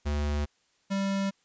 square tone pair in turn, 73.42 / 196.01 Hz, D2 / G3, 0 / 0 cents, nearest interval octave + perfect fourth, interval 1700 cents, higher second, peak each -27 dBFS, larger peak neither, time 0.05-0.46 / 0.9-1.31 s, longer neither, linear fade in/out 20 ms, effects white hiss -69 dBFS RMS until 1.44 s + resampled to 16000 Hz

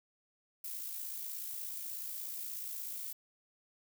violet noise with amplitude modulation, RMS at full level -40 dBFS, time 0.64-3.13 s, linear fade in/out 5 ms, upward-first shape sine, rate 56.6 Hz, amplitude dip 40%, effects none

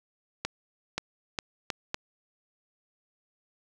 accelerating click train, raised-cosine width 0.2 ms, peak -12 dBFS, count 5, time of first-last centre 0.45-1.944 s, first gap 530 ms, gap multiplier 0.77, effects none

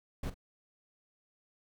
brown noise with echo, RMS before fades -36 dBFS, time 0.23-0.3 s, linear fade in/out 5 ms, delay 43 ms, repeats 1, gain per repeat -14 dB, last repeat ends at 0.343 s, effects none

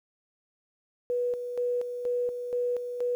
sine tone with tremolo, 488.9 Hz, B4, 18 cents flat, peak -25 dBFS, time 1.1-3.15 s, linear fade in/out 0 ms, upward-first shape square, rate 2.1 Hz, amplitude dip 55%, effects 10-bit

